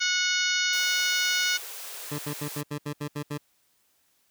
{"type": "harmonic tone", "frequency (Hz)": 732, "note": "F#5", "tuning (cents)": -19, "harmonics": [2, 3, 4, 5, 6, 7, 8, 9], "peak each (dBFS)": [-28, -30, -31, -32, -33, -33, -34, -35], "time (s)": [0, 1.58], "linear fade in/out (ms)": 20}
{"type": "high-pass noise", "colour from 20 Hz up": "white", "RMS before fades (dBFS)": -39, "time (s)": [0.73, 2.61], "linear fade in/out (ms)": 0, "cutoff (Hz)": 360, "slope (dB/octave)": 48}
{"type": "tone bursts", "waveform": "20% pulse", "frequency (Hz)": 146.83, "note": "D3", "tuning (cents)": 0, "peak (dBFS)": -25, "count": 9, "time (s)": [2.11, 3.379], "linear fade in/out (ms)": 10, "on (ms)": 77, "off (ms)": 72}
{"effects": ["white hiss -68 dBFS RMS until 4.3 s"]}